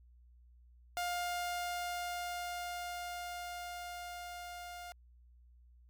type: tone with level ramp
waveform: sawtooth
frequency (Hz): 706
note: F5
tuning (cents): +19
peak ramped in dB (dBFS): -30 to -41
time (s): 0.97-4.92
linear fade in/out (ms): 0
effects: added 60 Hz sine -58 dBFS peak until 5.89 s + MP3 96 kbps